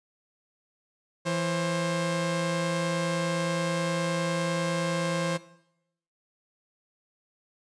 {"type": "tone pair together", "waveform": "sawtooth", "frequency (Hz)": [167.3, 531.6], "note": ["E3", "C5"], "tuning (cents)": [26, 27], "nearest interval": "octave + minor sixth", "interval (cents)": 2001, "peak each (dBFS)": [-25, -25], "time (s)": [1.25, 5.38], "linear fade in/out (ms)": 20, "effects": ["noise-tail reverb RT60 0.8 s tail -18 dB re dry", "resampled to 22050 Hz"]}